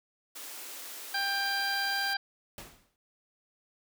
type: high-pass noise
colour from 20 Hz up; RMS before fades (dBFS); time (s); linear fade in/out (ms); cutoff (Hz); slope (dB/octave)
white; -43; 0.35-2.14; 10; 250; 96
type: harmonic tone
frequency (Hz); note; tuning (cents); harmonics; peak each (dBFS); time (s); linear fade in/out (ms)
792; G5; +18; 1 / 2 / 3 / 4 / 5 / 6; -35 / -31 / -43 / -41 / -41 / -35; 1.14-2.17; 5
type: noise with exponential decay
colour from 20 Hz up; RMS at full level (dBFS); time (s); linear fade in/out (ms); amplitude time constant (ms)
pink; -41; 2.58-2.96; 1; 82
effects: none